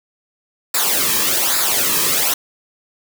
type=noise with flanger; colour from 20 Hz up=white; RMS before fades=-17 dBFS; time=0.74-2.34 s; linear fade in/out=5 ms; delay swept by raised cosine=0.33 to 1.43 ms; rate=1.2 Hz; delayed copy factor=-0.7; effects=none